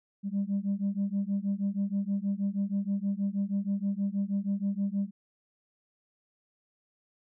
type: beating tone pair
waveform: sine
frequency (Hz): 196 / 202.3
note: G3 / G#3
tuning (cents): 0 / -45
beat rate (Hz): 6.3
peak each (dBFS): -29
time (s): 0.23-5.11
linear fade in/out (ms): 50
effects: tanh soft clip ceiling -23 dBFS